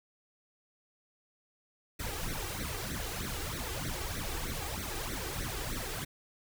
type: noise with flanger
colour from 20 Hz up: pink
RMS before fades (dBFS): -37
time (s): 1.99-6.05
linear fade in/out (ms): 10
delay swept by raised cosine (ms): 0.49 to 2.59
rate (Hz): 3.2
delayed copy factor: +0.85
effects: none